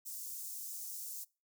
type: high-pass noise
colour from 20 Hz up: white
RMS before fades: -44 dBFS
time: 0.05-1.25 s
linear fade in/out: 20 ms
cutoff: 6000 Hz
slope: 24 dB/octave
effects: noise-tail reverb RT60 0.3 s tail -23 dB re dry